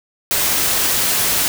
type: noise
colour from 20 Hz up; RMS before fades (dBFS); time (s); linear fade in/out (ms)
white; -17; 0.31-1.48; 0
effects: none